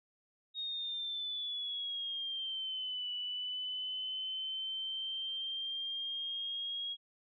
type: exponential two-way sweep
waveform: sine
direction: down then up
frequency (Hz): 3741 to 2960 to 3298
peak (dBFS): -36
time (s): 0.54-6.97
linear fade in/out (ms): 50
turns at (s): 3.11
effects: none